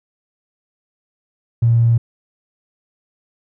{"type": "tone", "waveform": "triangle", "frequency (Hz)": 116.54, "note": "A#2", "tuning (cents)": 0, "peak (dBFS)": -6, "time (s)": [1.62, 1.98], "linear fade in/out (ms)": 10, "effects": ["tanh soft clip ceiling -8 dBFS"]}